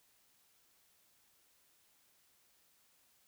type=silence; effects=white hiss -71 dBFS RMS until 3.27 s